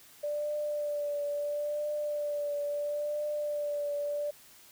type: tone with vibrato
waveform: sine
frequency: 587.3 Hz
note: D5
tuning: in tune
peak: -30 dBFS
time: 0.23-4.31 s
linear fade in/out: 10 ms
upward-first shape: triangle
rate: 0.74 Hz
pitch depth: 28 cents each way
effects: white hiss -56 dBFS RMS until 4.71 s